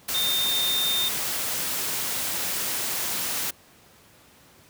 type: tone in noise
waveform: sine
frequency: 3638 Hz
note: A#7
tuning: 43 cents flat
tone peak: -23 dBFS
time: 0.14-1.09 s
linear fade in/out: 10 ms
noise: white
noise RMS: -28 dBFS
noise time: 0.08-3.51 s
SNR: +2 dB
effects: pink hiss -54 dBFS RMS until 4.69 s + high-pass 80 Hz 12 dB/octave